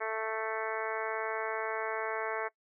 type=harmonic tone; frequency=220.6 Hz; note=A3; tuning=5 cents sharp; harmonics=2 / 3 / 4 / 5 / 6 / 7 / 8 / 9 / 10; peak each=-37 / -39 / -40 / -41 / -42 / -42 / -43 / -44 / -44 dBFS; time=0-2.49 s; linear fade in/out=20 ms; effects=noise-tail reverb RT60 0.1 s tail -22 dB re dry